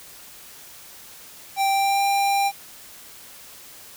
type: tone with pitch glide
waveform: square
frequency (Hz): 784 to 795.4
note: G5 to G5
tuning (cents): 0 to +25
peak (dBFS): -19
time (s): 1.56-2.52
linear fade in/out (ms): 50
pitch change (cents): +25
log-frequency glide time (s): 1.72-2.03
effects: white hiss -44 dBFS RMS until 3.96 s